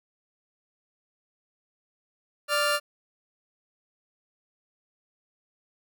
20% pulse tone pair together, 588 / 1396.9 Hz, D5 / F6, +2 / 0 cents, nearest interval octave + minor third, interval 1498 cents, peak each -20 / -21 dBFS, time 2.48-2.8 s, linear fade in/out 50 ms, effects none

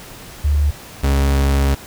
sine / 40% pulse tone pair in turn, 73.1 / 69 Hz, D2 / C#2, -7 / -7 cents, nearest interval minor second, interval 100 cents, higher first, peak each -12 / -12 dBFS, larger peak neither, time 0.44-0.71 / 1.03-1.75 s, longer second, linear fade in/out 10 ms, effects pink hiss -37 dBFS RMS until 1.86 s

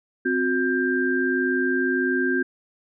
sine tone cluster, 260.5 / 362.2 / 1587 Hz, C4 / F#4 / G6, -7 / -37 / +21 cents, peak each -24 dBFS, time 0.25-2.43 s, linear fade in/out 10 ms, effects none

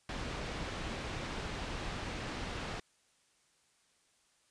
pink low-pass noise, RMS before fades -40 dBFS, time 0.09-2.8 s, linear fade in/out 2 ms, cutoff 4200 Hz, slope 12 dB/octave, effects white hiss -71 dBFS RMS until 4.5 s + resampled to 22050 Hz

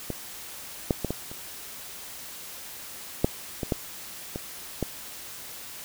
clicks, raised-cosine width 2 ms, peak -16 / -8 / -13 / -14 / -26 / -6 / -15 / -10 / -18 / -12 dBFS, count 10, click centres 0.103 / 0.908 / 1.047 / 1.106 / 1.315 / 3.245 / 3.632 / 3.722 / 4.359 / 4.827 s, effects white hiss -41 dBFS RMS until 5.84 s

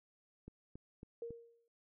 click train, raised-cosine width 3 ms, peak -37 dBFS, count 4, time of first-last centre 0.48-1.306 s, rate 3.63 Hz
sine tone with exponential decay, 466.2 Hz, A#4, in tune, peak -39 dBFS, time 1.22-1.68 s, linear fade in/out 2 ms, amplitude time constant 100 ms
effects none

